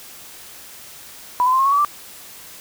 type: tone with pitch steps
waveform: sine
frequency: 987.8 / 1016.7 / 1046.5 / 1077.2 / 1108.8 / 1141.3 / 1174.7 Hz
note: B5 / B5 / C6 / C#6 / C#6 / D6 / D6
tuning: 0 / +50 / 0 / -50 / 0 / -50 / 0 cents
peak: -13 dBFS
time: 1.4-1.848 s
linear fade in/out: 0 ms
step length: 64 ms
effects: white hiss -40 dBFS RMS until 2.6 s